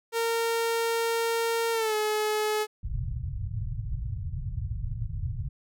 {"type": "tone with pitch glide", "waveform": "sawtooth", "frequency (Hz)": [460, 426.7], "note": ["A#4", "G#4"], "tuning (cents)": [-23, 47], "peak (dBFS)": -21, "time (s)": [0.12, 2.67], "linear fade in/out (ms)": 50, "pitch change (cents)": -130, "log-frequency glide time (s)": [1.72, 1.95]}
{"type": "low-pass noise", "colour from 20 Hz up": "white", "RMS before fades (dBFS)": -32, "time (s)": [2.83, 5.49], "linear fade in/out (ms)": 10, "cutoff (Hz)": 130, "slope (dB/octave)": 48}
{"effects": []}